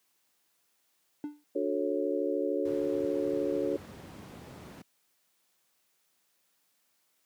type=tone with exponential decay; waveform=triangle; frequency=295.3 Hz; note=D4; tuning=10 cents sharp; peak=-28 dBFS; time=1.24-1.44 s; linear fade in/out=0 ms; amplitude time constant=42 ms
type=chord; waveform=sine; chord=D major seventh; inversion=none; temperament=just; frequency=293.7 / 367.1 / 440.5 / 550.6 Hz; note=D4 / F#4 / A4 / C#5; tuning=0 / -14 / +2 / -12 cents; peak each=-33 dBFS; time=1.55-3.77 s; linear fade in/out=10 ms
type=noise; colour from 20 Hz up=brown; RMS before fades=-40 dBFS; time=2.65-4.82 s; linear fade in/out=5 ms
effects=white hiss -73 dBFS RMS until 7.25 s + high-pass 150 Hz 12 dB/octave